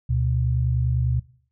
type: tone pair together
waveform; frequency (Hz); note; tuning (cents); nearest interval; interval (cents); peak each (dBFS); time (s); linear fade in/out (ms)
sine; 73.42 / 123.48; D2 / B2; 0 / 0; major sixth; 900; -23 / -21; 0.09-1.2; 10
effects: noise-tail reverb RT60 0.5 s tail -20 dB re dry